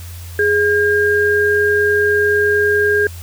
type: tone pair together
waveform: sine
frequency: 415.3 / 1613 Hz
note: G#4 / G6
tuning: 0 / +49 cents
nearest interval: octave + major seventh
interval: 2349 cents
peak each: -14 dBFS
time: 0.39-3.07 s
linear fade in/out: 2 ms
effects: added 86 Hz sine -29 dBFS peak until 3.22 s + white hiss -39 dBFS RMS until 3.22 s